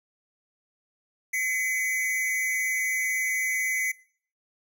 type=tone pair together; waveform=square; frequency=2030 / 2248 Hz; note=B6 / C#7; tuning=+47 / +24 cents; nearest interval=major second; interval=177 cents; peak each=-27 / -31 dBFS; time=1.33-3.92 s; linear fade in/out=10 ms; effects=noise-tail reverb RT60 0.5 s tail -21 dB re dry